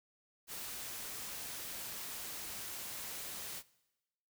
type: noise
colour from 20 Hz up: white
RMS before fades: -44 dBFS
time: 0.47-3.63 s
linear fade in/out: 50 ms
effects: noise-tail reverb RT60 1.0 s tail -21 dB re dry